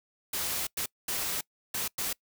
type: noise bursts at uneven times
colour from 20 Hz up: white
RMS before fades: -32 dBFS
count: 5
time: 0.33-0.67 / 0.77-0.86 / 1.08-1.41 / 1.74-1.88 / 1.98-2.13 s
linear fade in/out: 5 ms
effects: noise-tail reverb RT60 0.1 s tail -24 dB re dry